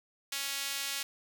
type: tone with high-pass filter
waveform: sawtooth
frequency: 277.2 Hz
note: C#4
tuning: in tune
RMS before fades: -36 dBFS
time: 0.32-1.03 s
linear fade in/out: 5 ms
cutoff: 2800 Hz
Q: 0.78
effects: none